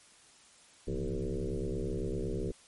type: tone with frequency modulation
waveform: sine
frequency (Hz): 174.61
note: F3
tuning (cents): 0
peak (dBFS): -31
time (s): 0.87-2.52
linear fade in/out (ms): 10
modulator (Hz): 67.9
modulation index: 4.4
effects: white hiss -59 dBFS RMS until 2.67 s + MP3 48 kbps